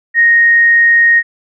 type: tone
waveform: sine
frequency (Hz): 1864.7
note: A#6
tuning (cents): 0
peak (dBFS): -5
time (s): 0.14-1.23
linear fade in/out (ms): 50
effects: none